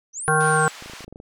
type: linear two-way sweep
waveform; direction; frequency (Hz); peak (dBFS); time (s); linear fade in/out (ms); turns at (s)
sine; up then down; 5740 to 10630 to 7670; -28; 0.13-0.71; 50; 0.29
type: harmonic tone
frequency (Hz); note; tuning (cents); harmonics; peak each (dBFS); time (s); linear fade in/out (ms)
155.56; D#3; 0; 1 / 3 / 5 / 7 / 9 / 10; -23 / -23 / -23 / -23 / -23 / -23; 0.28-0.68; 0
type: band-pass noise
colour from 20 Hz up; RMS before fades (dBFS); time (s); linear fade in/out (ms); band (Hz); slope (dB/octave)
pink; -41; 0.4-1.05; 5; 1100 to 6700; 12
type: clicks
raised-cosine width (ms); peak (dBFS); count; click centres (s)
2; -27; 10; 0.824 / 0.86 / 0.898 / 0.935 / 1.007 / 1.043 / 1.08 / 1.126 / 1.159 / 1.201
effects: none